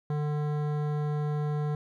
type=tone with hard clipping; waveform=sine; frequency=148.9 Hz; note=D3; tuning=24 cents sharp; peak=-29 dBFS; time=0.1-1.75 s; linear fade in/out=2 ms; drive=15 dB; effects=none